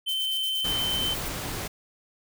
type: tone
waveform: triangle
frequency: 3083 Hz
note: G7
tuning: 29 cents flat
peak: -24 dBFS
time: 0.06-1.15 s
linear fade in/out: 20 ms
type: noise with tremolo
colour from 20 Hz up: violet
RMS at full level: -36 dBFS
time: 0.08-1.29 s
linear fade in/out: 10 ms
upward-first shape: square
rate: 8.5 Hz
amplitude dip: 50%
type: noise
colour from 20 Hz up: pink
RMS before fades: -33 dBFS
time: 0.64-1.68 s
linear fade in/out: 10 ms
effects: none